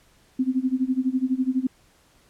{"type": "tone with tremolo", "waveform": "sine", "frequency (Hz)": 258.7, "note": "C4", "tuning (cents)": -19, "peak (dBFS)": -17, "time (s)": [0.39, 1.67], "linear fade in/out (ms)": 5, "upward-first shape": "sine", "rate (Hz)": 12, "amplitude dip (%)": 90, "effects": ["pink hiss -59 dBFS RMS until 2.29 s", "low-pass 12000 Hz 12 dB/octave"]}